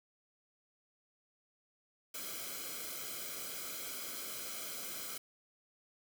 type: noise with comb filter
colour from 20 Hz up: white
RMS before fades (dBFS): -43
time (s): 2.14-5.18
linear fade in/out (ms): 5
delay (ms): 1.1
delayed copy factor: -0.8
effects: none